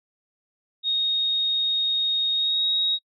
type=tone with pitch glide; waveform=sine; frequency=3729 to 3783 Hz; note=A#7 to A#7; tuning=0 to +25 cents; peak=-20 dBFS; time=0.83-2.99 s; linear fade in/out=50 ms; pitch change=+25 cents; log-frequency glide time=2.34-2.65 s; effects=noise-tail reverb RT60 0.1 s tail -26 dB re dry